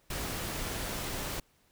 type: noise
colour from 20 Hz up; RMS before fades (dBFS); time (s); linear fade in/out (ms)
pink; -36; 0.1-1.4; 5
effects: pink hiss -68 dBFS RMS until 1.71 s